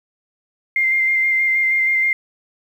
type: tone with vibrato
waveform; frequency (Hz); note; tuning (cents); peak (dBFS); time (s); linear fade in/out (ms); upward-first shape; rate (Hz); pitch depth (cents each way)
sine; 2099; C7; +5; -14; 0.76-2.13; 2; square; 6.3; 14
effects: 8-bit